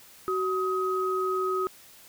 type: tone pair together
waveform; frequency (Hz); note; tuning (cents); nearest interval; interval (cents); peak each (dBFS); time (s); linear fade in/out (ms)
sine; 375.2 / 1262; F#4 / D#6; +24 / +24; octave + major sixth; 2100; -27 / -28; 0.28-1.67; 0
effects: white hiss -52 dBFS RMS until 2.08 s